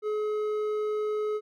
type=tone with hard clipping; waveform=sine; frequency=424.8 Hz; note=G#4; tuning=39 cents sharp; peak=-28 dBFS; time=0.02-1.41 s; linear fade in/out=50 ms; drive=6 dB; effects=none